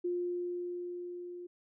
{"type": "tone with level ramp", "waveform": "sine", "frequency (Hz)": 353.3, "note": "F4", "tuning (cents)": 20, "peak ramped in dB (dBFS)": [-30, -42], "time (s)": [0.04, 1.47], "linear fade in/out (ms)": 10, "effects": []}